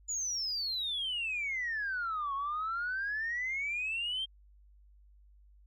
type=exponential two-way sweep; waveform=sine; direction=down then up; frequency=7040 to 1088 to 3204 Hz; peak=-31 dBFS; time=0.08-4.26 s; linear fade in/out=20 ms; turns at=2.34 s; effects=tanh soft clip ceiling -28 dBFS + added 50 Hz sine -57 dBFS peak until 5.66 s